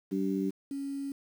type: harmonic tone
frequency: 96.4 Hz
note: G2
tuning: 28 cents flat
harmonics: 2 / 3 / 4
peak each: -31 / -31 / -35 dBFS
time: 0.11-0.51 s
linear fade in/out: 20 ms
type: tone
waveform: sine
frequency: 277.2 Hz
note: C#4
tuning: in tune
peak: -33 dBFS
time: 0.71-1.12 s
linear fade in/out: 2 ms
effects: 9-bit